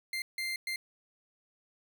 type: tone bursts at uneven times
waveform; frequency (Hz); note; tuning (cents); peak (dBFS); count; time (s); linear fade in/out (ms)
30% pulse; 2093; C7; 0; -30; 3; 0.13-0.22 / 0.38-0.56 / 0.67-0.76; 2
effects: none